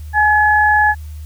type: tone pair together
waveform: sine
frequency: 842 / 1702.6 Hz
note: G#5 / G#6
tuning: +24 / +43 cents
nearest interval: octave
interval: 1219 cents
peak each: -12 dBFS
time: 0.13-0.95 s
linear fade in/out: 50 ms
effects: added 76 Hz sine -27 dBFS peak until 1.25 s + white hiss -49 dBFS RMS until 1.25 s